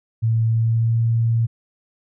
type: tone with pitch glide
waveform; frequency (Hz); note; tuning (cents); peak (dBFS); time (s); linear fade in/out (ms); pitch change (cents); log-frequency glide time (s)
sine; 113.1 to 115.01; A2 to A#2; +48 to -23; -15; 0.22-1.47; 20; +29; 0.49-0.99
effects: none